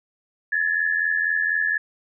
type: tone pair together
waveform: sine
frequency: 1700 / 1784.1 Hz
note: G#6 / A6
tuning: +40 / +24 cents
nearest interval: minor second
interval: 84 cents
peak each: -21 / -24 dBFS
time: 0.52-1.78 s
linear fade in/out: 5 ms
effects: none